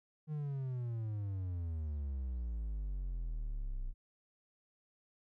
triangle exponential sweep, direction down, 155.6 to 30.35 Hz, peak -34 dBFS, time 0.27-3.94 s, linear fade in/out 50 ms, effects none

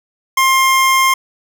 25% pulse tone, 1060 Hz, C6, 22 cents sharp, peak -6 dBFS, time 0.37-1.14 s, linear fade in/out 5 ms, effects none

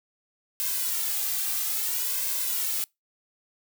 blue noise with flanger, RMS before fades -28 dBFS, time 0.6-2.84 s, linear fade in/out 0 ms, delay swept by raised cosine 1.9 to 2.55 ms, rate 0.6 Hz, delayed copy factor +0.8, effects noise-tail reverb RT60 0.2 s tail -26 dB re dry

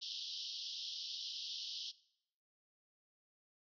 pink band-pass noise, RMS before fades -45 dBFS, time 0.01-1.92 s, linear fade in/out 20 ms, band 3000 to 5600 Hz, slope 96 dB/octave, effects noise-tail reverb RT60 0.7 s tail -19 dB re dry

